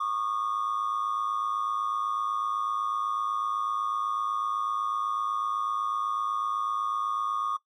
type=ring-modulated tone; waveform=triangle; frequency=1161 Hz; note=D6; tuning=20 cents flat; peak=-21 dBFS; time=0-7.57 s; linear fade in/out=10 ms; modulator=54 Hz; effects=noise-tail reverb RT60 0.1 s tail -19 dB re dry + tanh soft clip ceiling -21 dBFS